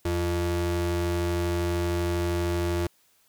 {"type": "ring-modulated tone", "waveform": "square", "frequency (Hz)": 130.7, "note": "C3", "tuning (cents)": -1, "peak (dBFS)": -22, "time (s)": [0.05, 2.87], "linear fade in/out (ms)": 5, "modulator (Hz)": 215, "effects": ["white hiss -64 dBFS RMS until 3.28 s"]}